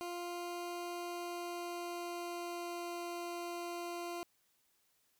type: tone with pitch glide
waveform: 20% pulse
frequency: 349.2 to 346.4 Hz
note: F4 to F4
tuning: 0 to -14 cents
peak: -35 dBFS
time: 0.01-4.23 s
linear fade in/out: 0 ms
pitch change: -14 cents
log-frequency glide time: 0.93-2.97 s
effects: white hiss -75 dBFS RMS until 5.19 s